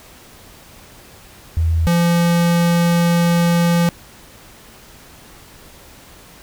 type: tone pair in turn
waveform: sine / square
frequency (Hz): 81.8 / 171.24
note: E2 / F3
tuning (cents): -13 / -34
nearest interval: octave + minor second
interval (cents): 1279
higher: second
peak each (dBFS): -13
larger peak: neither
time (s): 1.57-1.87 / 1.87-3.89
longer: second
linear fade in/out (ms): 0
effects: pink hiss -43 dBFS RMS until 6.42 s